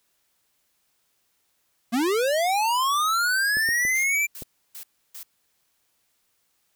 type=linear sweep; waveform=square; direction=up; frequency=220 to 2367 Hz; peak=-21 dBFS; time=1.92-4.27 s; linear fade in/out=20 ms
type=clicks; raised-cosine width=2 ms; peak=-24 dBFS; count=4; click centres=3.57 / 3.689 / 3.851 / 4.422 s
type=noise bursts; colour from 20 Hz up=blue; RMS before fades=-39 dBFS; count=4; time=3.95-5.232 s; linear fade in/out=5 ms; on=88 ms; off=310 ms
effects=white hiss -70 dBFS RMS until 6.75 s